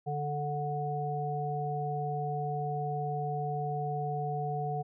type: harmonic tone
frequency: 146.83 Hz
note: D3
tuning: in tune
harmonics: 1 / 3 / 5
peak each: -34 / -38 / -34 dBFS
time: 0.06-4.83 s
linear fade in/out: 20 ms
effects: none